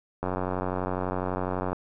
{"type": "click train", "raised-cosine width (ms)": 1, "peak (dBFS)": -15, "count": 139, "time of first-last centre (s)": [0.23, 1.73], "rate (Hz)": 92, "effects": []}